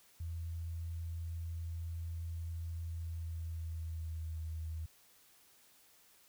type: tone with pitch glide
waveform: sine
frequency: 83.3 to 80.14 Hz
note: E2 to E2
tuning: +19 to -48 cents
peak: -38 dBFS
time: 0.2-4.86 s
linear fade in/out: 5 ms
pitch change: -67 cents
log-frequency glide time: 2.91-4.42 s
effects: white hiss -65 dBFS RMS until 6.28 s